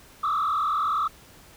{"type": "tone with frequency modulation", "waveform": "sine", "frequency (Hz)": 1228, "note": "D#6", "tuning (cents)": -23, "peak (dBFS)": -20, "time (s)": [0.23, 1.08], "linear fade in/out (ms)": 10, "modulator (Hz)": 40.3, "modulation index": 2.3, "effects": ["tanh soft clip ceiling -20 dBFS", "pink hiss -51 dBFS RMS until 1.56 s"]}